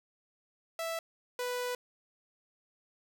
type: tone pair in turn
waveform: sawtooth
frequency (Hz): 659.3 / 493.9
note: E5 / B4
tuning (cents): 0 / 0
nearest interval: perfect fourth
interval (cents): 500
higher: first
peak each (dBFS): -30 / -29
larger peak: second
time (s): 0.79-0.99 / 1.39-1.75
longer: second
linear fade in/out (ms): 2
effects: 10-bit

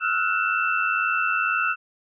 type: tone cluster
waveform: sine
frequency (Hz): 1302 / 1404 / 1484 / 2666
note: E6 / F6 / F#6 / E7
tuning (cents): -22 / +9 / +5 / +19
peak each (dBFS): -26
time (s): 0-1.76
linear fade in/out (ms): 50
effects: none

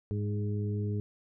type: harmonic tone with a mistuned harmonic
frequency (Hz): 103.83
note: G#2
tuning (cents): 0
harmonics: 1 / 2 / 3 / 4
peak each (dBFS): -30 / -37 / -43 / -40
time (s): 0.11-1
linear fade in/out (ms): 0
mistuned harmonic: 2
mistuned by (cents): -19
effects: none

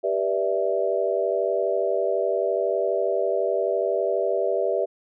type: chord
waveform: sine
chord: E minor seventh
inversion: first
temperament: equal with one note detuned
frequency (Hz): 392 / 486.5 / 587.3 / 659.3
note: G4 / B4 / D5 / E5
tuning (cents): 0 / -26 / 0 / 0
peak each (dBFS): -26 / -27 / -26 / -26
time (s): 0.03-4.86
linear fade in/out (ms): 20
effects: none

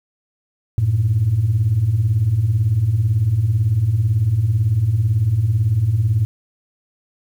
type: beating tone pair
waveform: sine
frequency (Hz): 94.5 / 112.5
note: F#2 / A2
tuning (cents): +37 / +39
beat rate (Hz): 18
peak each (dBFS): -19 / -14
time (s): 0.78-6.25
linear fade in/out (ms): 0
effects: tanh soft clip ceiling -8 dBFS + 8-bit

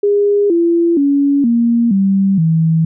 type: tone with pitch steps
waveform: sine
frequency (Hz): 407.9 / 339.1 / 281.8 / 234.3 / 194.74 / 161.88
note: G#4 / E4 / C#4 / A#3 / G3 / E3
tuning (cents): -31 / +49 / +29 / +9 / -11 / -31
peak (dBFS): -9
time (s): 0.03-2.85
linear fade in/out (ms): 5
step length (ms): 470
effects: none

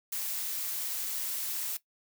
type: noise with amplitude modulation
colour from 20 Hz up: blue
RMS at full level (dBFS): -33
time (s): 0.12-1.77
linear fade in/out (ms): 5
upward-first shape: sine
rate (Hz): 195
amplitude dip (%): 30
effects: noise-tail reverb RT60 0.1 s tail -17 dB re dry

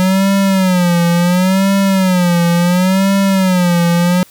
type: tone with vibrato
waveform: square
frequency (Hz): 183.4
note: F#3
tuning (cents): -15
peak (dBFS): -10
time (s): 0-4.23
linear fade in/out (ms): 0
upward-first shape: sine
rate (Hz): 0.71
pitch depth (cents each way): 120
effects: white hiss -44 dBFS RMS until 4.3 s

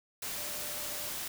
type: tone in noise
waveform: sine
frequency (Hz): 593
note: D5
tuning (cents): +17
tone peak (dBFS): -49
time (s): 0.37-1.1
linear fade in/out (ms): 5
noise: white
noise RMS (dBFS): -38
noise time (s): 0.22-1.28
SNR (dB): -14
effects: none

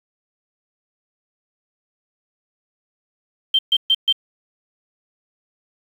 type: tone bursts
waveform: sine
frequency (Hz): 3141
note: G7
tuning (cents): +3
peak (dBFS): -12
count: 4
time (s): 3.54-4.126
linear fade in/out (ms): 5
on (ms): 49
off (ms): 130
effects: 7-bit

